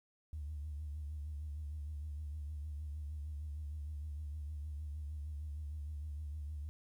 sine tone with vibrato, 74.7 Hz, D2, 30 cents sharp, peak -39 dBFS, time 0.33-6.69 s, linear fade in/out 0 ms, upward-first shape triangle, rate 6.5 Hz, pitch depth 86 cents each way, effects tanh soft clip ceiling -35 dBFS + 12-bit

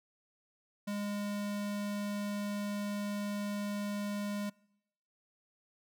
square tone, 204.8 Hz, G#3, 24 cents flat, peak -35 dBFS, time 0.87-4.5 s, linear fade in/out 10 ms, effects noise-tail reverb RT60 0.9 s tail -26 dB re dry

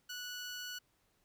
15% pulse tone, 1474 Hz, F#6, 7 cents flat, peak -35 dBFS, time 0.09-0.79 s, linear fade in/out 10 ms, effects pink hiss -75 dBFS RMS until 1.24 s

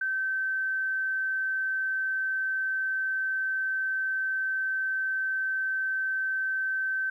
sine tone, 1544 Hz, G6, 27 cents flat, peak -26 dBFS, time 0.01-7.1 s, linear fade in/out 5 ms, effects 11-bit

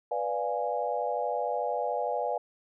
sine chord, B diminished seventh, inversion none, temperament equal, 493.9 / 587.3 / 698.5 / 830.6 Hz, B4 / D5 / F5 / Ab5, 0 / 0 / 0 / 0 cents, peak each -33 dBFS, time 0.11-2.38 s, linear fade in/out 5 ms, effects none

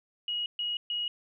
sine tone bursts, 2897 Hz, F#7, 37 cents flat, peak -29 dBFS, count 3, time 0.28-1.08 s, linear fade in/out 2 ms, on 180 ms, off 130 ms, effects none

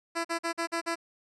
10% pulse tone bursts, 334.8 Hz, E4, 27 cents sharp, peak -20 dBFS, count 6, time 0.15-0.957 s, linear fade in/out 20 ms, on 97 ms, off 45 ms, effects resampled to 24000 Hz

